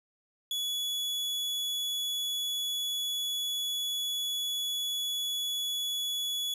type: tone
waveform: 40% pulse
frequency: 3397 Hz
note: G#7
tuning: 38 cents sharp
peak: -29 dBFS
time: 0.51-6.54 s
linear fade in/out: 2 ms
effects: none